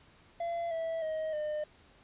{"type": "tone with pitch steps", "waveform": "triangle", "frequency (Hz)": [681, 654.8, 629.6, 605.3], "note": ["F5", "E5", "D#5", "D#5"], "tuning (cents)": [-44, -12, 20, -48], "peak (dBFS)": -30, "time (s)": [0.4, 1.64], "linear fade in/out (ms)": 5, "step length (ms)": 310, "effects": ["pink hiss -61 dBFS RMS until 2.03 s", "resampled to 8000 Hz"]}